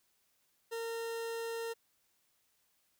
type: tone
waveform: 40% pulse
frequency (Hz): 458.9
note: A#4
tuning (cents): -27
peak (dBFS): -36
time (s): 0.71-1.74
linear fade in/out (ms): 20
effects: white hiss -75 dBFS RMS until 2.99 s